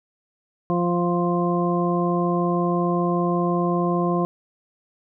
harmonic tone, 174.7 Hz, F3, 1 cent sharp, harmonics 1 / 2 / 3 / 4 / 6, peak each -22 / -24 / -29 / -28 / -27 dBFS, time 0.7-4.25 s, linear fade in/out 0 ms, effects none

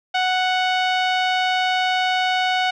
sawtooth tone with low-pass filter, 740 Hz, F#5, in tune, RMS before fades -20 dBFS, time 0.14-2.71 s, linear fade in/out 10 ms, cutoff 3400 Hz, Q 1.8, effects none

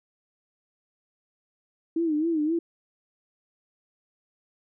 sine tone with vibrato, 317.2 Hz, D#4, 33 cents sharp, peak -22 dBFS, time 1.96-2.59 s, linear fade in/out 5 ms, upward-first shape sine, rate 3.8 Hz, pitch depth 110 cents each way, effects none

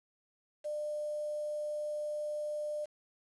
sine tone with quantisation, 599 Hz, D5, 34 cents sharp, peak -34 dBFS, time 0.64-2.86 s, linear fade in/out 20 ms, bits 9, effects resampled to 24000 Hz

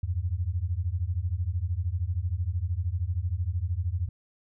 sine beating tone pair, 82.1 / 95.1 Hz, E2 / F#2, -6 / +48 cents, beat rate 13 Hz, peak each -29 dBFS, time 0.03-4.09 s, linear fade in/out 5 ms, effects none

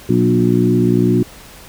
harmonic tone with a mistuned harmonic, 60 Hz, B1, 49 cents flat, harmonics 2 / 3 / 4 / 5 / 6, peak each -17 / -17 / -17 / -17 / -17 dBFS, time 0.09-1.23 s, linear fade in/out 5 ms, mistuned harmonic 3, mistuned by +22 cents, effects pink hiss -39 dBFS RMS until 1.68 s

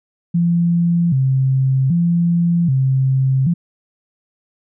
sine tone with vibrato, 150.8 Hz, D3, 46 cents sharp, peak -12 dBFS, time 0.34-3.54 s, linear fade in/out 10 ms, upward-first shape square, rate 0.64 Hz, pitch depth 220 cents each way, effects none

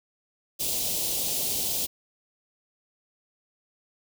white band-stop noise, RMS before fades -28 dBFS, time 0.59-1.87 s, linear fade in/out 20 ms, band 740 to 3000 Hz, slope 24 dB/octave, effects none

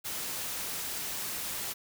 white noise, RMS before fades -36 dBFS, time 0.04-1.74 s, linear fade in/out 20 ms, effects none

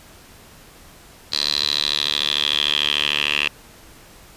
10% pulse tone with band-pass filter sweep, 73.42 Hz, D2, in tune, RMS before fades -21 dBFS, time 1.32-3.48 s, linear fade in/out 5 ms, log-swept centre 4300 to 2800 Hz, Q 7.8, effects pink hiss -46 dBFS RMS until 4.36 s + resampled to 32000 Hz

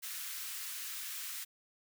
white high-pass noise, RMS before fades -42 dBFS, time 0.02-1.45 s, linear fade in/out 20 ms, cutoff 1300 Hz, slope 24 dB/octave, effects none

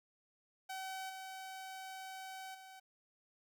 sawtooth tone with level steps, 761 Hz, F#5, 48 cents sharp, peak -38 / -42 / -49 dBFS, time 0.69-2.8 s, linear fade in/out 10 ms, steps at 1.09 / 2.54 s, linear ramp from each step 10 ms, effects none

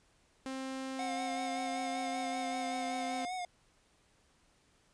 sawtooth tone with pitch glide, 264.6 to 260.5 Hz, C4 to C4, +20 to -7 cents, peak -34 dBFS, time 0.46-3.25 s, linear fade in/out 0 ms, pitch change -27 cents, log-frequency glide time 2.05-2.79 s
square tone with vibrato, 726 Hz, F#5, 33 cents flat, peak -37 dBFS, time 0.99-3.45 s, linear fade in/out 2 ms, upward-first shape sine, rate 5.2 Hz, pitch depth 42 cents each way
effects pink hiss -69 dBFS RMS until 4.93 s + resampled to 22050 Hz

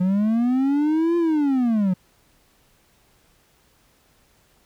triangle linear two-way sweep, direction up then down, 178 to 346.1 to 178 Hz, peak -15 dBFS, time 0-1.94 s, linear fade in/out 10 ms, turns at 1.17 s, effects pink hiss -60 dBFS RMS until 4.65 s

